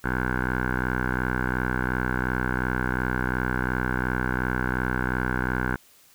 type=tone with low-pass filter; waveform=10% pulse; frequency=62.8 Hz; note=B1; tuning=30 cents sharp; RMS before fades=-26 dBFS; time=0.04-5.76 s; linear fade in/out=5 ms; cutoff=1500 Hz; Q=6.3; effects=white hiss -56 dBFS RMS until 6.14 s